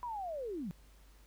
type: linear sweep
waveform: sine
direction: down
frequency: 1000 to 156.8 Hz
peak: -37 dBFS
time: 0.03-0.71 s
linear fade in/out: 0 ms
effects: added 50 Hz sine -58 dBFS peak until 1.26 s + pink hiss -66 dBFS RMS until 1.26 s